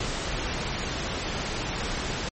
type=noise; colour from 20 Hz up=pink; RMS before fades=-30 dBFS; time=0-2.29 s; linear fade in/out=5 ms; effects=low-pass 8000 Hz 12 dB/octave + MP3 32 kbps